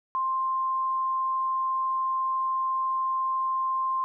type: tone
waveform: sine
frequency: 1051 Hz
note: C6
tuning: 7 cents sharp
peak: -24 dBFS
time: 0.15-4.04 s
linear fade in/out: 0 ms
effects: none